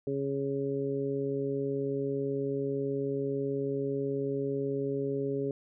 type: harmonic tone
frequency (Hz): 138.3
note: C#3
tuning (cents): -4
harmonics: 1 / 2 / 3 / 4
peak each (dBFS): -37 / -35 / -31 / -41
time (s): 0.07-5.51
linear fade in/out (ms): 2
effects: none